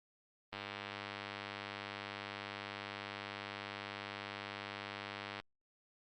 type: click train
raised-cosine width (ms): 0.3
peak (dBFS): -26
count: 488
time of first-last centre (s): 0.53-5.4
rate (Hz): 100
effects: Opus 32 kbps